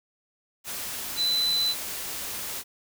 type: tone in noise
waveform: sine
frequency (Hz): 4009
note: B7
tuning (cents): +25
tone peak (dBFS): -22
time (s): 1.16-1.75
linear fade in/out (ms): 50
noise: white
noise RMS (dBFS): -34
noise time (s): 0.64-2.64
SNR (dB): +9
effects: none